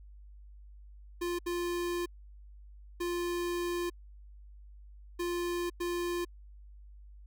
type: tone bursts at uneven times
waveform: square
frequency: 349.2 Hz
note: F4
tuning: in tune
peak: -32 dBFS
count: 5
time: 1.21-1.39 / 1.46-2.06 / 3-3.9 / 5.19-5.7 / 5.8-6.25 s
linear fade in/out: 10 ms
effects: added 50 Hz sine -49 dBFS peak until 7.26 s